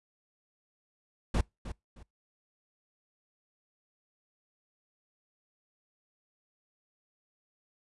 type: noise with echo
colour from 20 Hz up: brown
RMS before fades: -26 dBFS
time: 1.34-1.41 s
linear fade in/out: 5 ms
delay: 310 ms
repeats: 2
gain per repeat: -12 dB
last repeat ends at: 2.03 s
effects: noise-tail reverb RT60 0.2 s tail -25 dB re dry + resampled to 24000 Hz